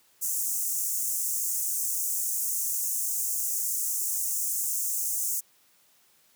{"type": "high-pass noise", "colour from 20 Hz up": "pink", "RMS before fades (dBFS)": -29, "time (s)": [0.21, 5.41], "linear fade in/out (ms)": 20, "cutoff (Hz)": 6400, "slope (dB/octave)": 48, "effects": ["white hiss -63 dBFS RMS until 6.35 s", "high-pass 100 Hz 12 dB/octave"]}